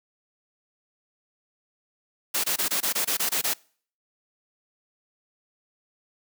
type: noise bursts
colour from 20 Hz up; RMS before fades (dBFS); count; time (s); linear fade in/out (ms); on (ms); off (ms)
white; -25; 10; 2.34-3.538; 10; 100; 22
effects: noise-tail reverb RT60 0.5 s tail -25 dB re dry + high-pass 200 Hz 12 dB/octave